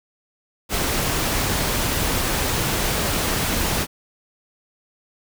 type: noise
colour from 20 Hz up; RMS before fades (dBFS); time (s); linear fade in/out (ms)
pink; -22; 0.69-3.87; 50
effects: none